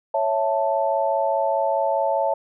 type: chord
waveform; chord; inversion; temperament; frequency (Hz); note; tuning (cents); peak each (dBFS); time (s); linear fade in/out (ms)
sine; A major; first; equal; 554.4 / 659.3 / 880; C#5 / E5 / A5; 0 / 0 / 0; -23; 0.14-2.34; 5
effects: none